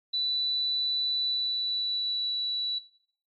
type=tone with pitch glide; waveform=sine; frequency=3972 to 3940 Hz; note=B7 to B7; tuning=+9 to -5 cents; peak=-26 dBFS; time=0.13-2.79 s; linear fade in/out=10 ms; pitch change=-14 cents; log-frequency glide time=1.15-2.28 s; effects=noise-tail reverb RT60 0.6 s tail -18 dB re dry + MP3 32 kbps